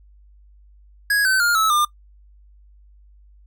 square tone with pitch steps, 1660 / 1531 / 1412.1 / 1302.4 / 1201.2 Hz, G#6 / G6 / F6 / E6 / D6, -1 / -41 / +19 / -21 / +39 cents, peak -16 dBFS, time 1.1-1.85 s, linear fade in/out 5 ms, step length 150 ms, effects noise-tail reverb RT60 0.1 s tail -20 dB re dry + added 50 Hz sine -47 dBFS peak until 3.46 s

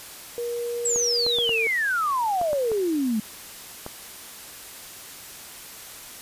sine tone with pitch glide, 475.7 to 452.1 Hz, A#4 to A4, +35 to +47 cents, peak -26 dBFS, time 0.38-1.67 s, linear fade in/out 0 ms, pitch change -88 cents, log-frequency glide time 1.41-1.55 s
sine exponential sweep, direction down, 7902 to 207.7 Hz, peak -21 dBFS, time 0.85-3.2 s, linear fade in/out 5 ms
clicks, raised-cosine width 1 ms, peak -19 dBFS, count 8, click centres 0.96 / 1.265 / 1.386 / 1.493 / 2.414 / 2.531 / 2.717 / 3.864 s
effects white hiss -41 dBFS RMS until 6.21 s + resampled to 32000 Hz

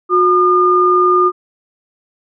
sine tone pair together, 362.2 / 1212.7 Hz, F#4 / D#6, -37 / -45 cents, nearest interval octave + major sixth, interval 2092 cents, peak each -12 / -10 dBFS, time 0.09-1.32 s, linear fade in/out 50 ms, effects none

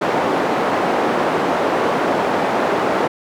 white band-pass noise, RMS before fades -18 dBFS, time 0.01-3.08 s, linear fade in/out 10 ms, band 250 to 810 Hz, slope 12 dB/octave, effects none

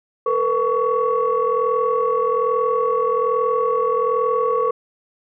sine tone cluster, 452.8 / 494 / 1122 Hz, A4 / B4 / C#6, +50 / 0 / +21 cents, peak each -20 dBFS, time 0.26-4.71 s, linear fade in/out 5 ms, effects tanh soft clip ceiling -8 dBFS

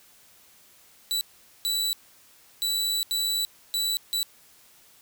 sawtooth tone bursts at uneven times, 3949 Hz, B7, 1 cent flat, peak -21 dBFS, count 6, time 1.11-1.21 / 1.65-1.93 / 2.62-3.03 / 3.11-3.45 / 3.74-3.97 / 4.13-4.23 s, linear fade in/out 0 ms, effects white hiss -56 dBFS RMS until 5.01 s

